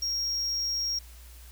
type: tone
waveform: triangle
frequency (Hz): 5588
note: F8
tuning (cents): 0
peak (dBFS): -26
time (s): 0.02-0.99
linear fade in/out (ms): 5
effects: added 60 Hz sine -46 dBFS peak until 1.51 s + white hiss -54 dBFS RMS until 1.51 s